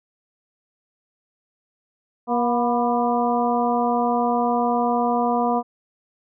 harmonic tone with a mistuned harmonic, 239.3 Hz, A#3, 46 cents sharp, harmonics 1 / 2 / 3 / 4 / 5, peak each -23 / -25 / -22 / -25 / -30 dBFS, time 2.27-5.63 s, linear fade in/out 50 ms, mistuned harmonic 4, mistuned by +49 cents, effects none

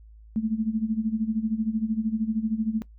sine tone with tremolo, 220 Hz, A3, in tune, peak -20 dBFS, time 0.36-2.82 s, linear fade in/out 0 ms, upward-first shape sine, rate 13 Hz, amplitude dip 80%, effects noise-tail reverb RT60 0.1 s tail -20 dB re dry + added 54 Hz sine -46 dBFS peak until 2.98 s

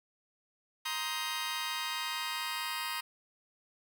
15% pulse chord, C minor seventh, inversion third, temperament just, 941.9 / 1046.5 / 1255.8 / 1569.8 Hz, Bb5 / C6 / Eb6 / G6, +18 / 0 / +16 / +2 cents, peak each -32 / -34 / -33 / -37 dBFS, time 0.85-3.01 s, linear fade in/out 10 ms, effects none

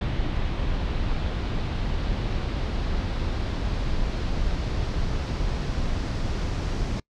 brown noise with low-pass filter sweep, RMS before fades -26 dBFS, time 0.01-7 s, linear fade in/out 5 ms, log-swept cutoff 3600 to 5500 Hz, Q 1.6, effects noise-tail reverb RT60 0.1 s tail -24 dB re dry

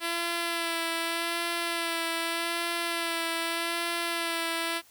5% pulse tone with vibrato, 336.1 Hz, E4, 34 cents sharp, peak -17 dBFS, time 0-4.82 s, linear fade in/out 50 ms, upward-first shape sine, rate 0.83 Hz, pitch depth 23 cents each way, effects white hiss -58 dBFS RMS until 4.9 s

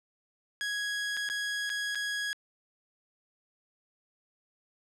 sawtooth tone with dropouts, 1661.2 Hz, G#6, in tune, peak -27 dBFS, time 0.61-2.33 s, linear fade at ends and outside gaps 0 ms, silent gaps 1.168-1.172 / 1.289-1.299 / 1.694-1.7 / 1.948-1.955 s, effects low-pass 8000 Hz 12 dB/octave

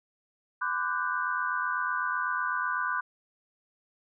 sine chord, G major seventh, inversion first, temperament equal with one note detuned, 1012.6 / 1174.7 / 1480 / 1568 Hz, B5 / D6 / F#6 / G6, +43 / 0 / 0 / 0 cents, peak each -33 / -33 / -31 / -35 dBFS, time 0.61-3.01 s, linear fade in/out 10 ms, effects none

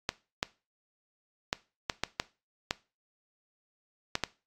clicks, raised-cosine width 0.2 ms, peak -10 dBFS, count 9, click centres 0.091 / 0.429 / 1.529 / 1.898 / 2.036 / 2.199 / 2.709 / 4.154 / 4.237 s, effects noise-tail reverb RT60 0.3 s tail -19 dB re dry + AAC 64 kbps

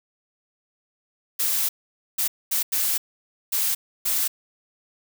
blue noise bursts at uneven times, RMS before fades -23 dBFS, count 6, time 1.39-1.69 / 2.18-2.28 / 2.51-2.63 / 2.72-2.98 / 3.52-3.75 / 4.05-4.28 s, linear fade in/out 10 ms, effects none

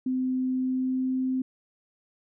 sine tone with pitch glide, 257.3 to 259.1 Hz, C4 to C4, -29 to -17 cents, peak -24 dBFS, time 0.06-1.42 s, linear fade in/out 5 ms, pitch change +12 cents, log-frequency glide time 0.52-1.12 s, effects none

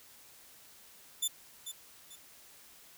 15% pulse tone with echo, 3520 Hz, A7, in tune, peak -22 dBFS, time 1.22-1.28 s, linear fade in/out 10 ms, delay 440 ms, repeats 2, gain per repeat -10 dB, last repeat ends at 2.16 s, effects white hiss -57 dBFS RMS until 2.97 s

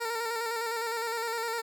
15% pulse tone with vibrato, 459.7 Hz, A#4, 24 cents flat, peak -24 dBFS, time 0-1.62 s, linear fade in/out 20 ms, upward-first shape square, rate 9.8 Hz, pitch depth 36 cents each way, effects none

